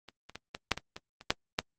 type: clicks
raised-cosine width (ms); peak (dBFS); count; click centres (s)
0.2; -29 / -28 / -22 / -19 / -6 / -17 / -22 / -29 / -6 / -9; 10; 0.087 / 0.296 / 0.356 / 0.549 / 0.717 / 0.776 / 0.965 / 1.211 / 1.305 / 1.589
effects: Opus 24 kbps